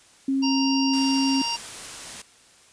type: tone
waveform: sine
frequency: 270.2 Hz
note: C#4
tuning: 44 cents flat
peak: -20 dBFS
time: 0.28-1.42 s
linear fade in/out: 5 ms
type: harmonic tone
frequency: 932.3 Hz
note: A#5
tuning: in tune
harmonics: 1 / 3 / 5 / 6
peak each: -30 / -30 / -30 / -30 dBFS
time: 0.42-1.57 s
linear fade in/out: 20 ms
type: noise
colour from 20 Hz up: white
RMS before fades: -37 dBFS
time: 0.93-2.22 s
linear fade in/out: 5 ms
effects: white hiss -54 dBFS RMS until 2.72 s + resampled to 22050 Hz